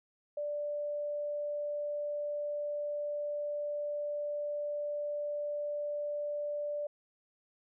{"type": "tone", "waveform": "sine", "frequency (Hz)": 587.3, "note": "D5", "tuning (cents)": 0, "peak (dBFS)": -33, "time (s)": [0.37, 6.87], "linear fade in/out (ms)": 5, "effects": []}